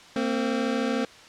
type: tone pair together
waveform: 25% pulse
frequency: 228.6 / 262 Hz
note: A#3 / C4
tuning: -34 / +2 cents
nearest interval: major second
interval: 236 cents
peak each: -23 dBFS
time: 0.16-1.05 s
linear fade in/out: 2 ms
effects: white hiss -48 dBFS RMS until 1.28 s + low-pass 5000 Hz 12 dB/octave